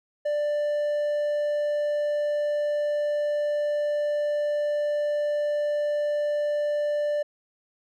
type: tone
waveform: triangle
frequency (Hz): 590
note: D5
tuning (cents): +8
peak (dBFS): -21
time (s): 0.25-7.23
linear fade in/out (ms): 10
effects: none